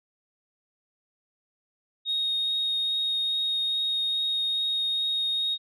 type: tone with vibrato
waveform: sine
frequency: 3729 Hz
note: A#7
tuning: in tune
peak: -23 dBFS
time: 2.05-5.58 s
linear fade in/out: 50 ms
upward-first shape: triangle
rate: 2.4 Hz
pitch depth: 8 cents each way
effects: tanh soft clip ceiling -20 dBFS